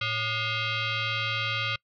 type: tone with frequency modulation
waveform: sine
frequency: 553 Hz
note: C#5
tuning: 4 cents flat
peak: -26 dBFS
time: 0.01-1.76 s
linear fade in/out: 5 ms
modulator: 665 Hz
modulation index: 5.1
effects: noise-tail reverb RT60 0.1 s tail -25 dB re dry